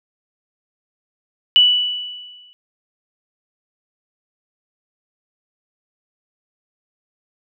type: tone with exponential decay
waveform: sine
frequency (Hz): 2960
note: F#7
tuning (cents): 0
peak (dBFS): -6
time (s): 1.56-2.53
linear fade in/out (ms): 0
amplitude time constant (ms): 210
effects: none